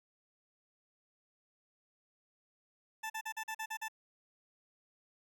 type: tone bursts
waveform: 20% pulse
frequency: 880 Hz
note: A5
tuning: in tune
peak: -33 dBFS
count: 8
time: 3.03-3.884 s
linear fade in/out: 10 ms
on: 70 ms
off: 42 ms
effects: none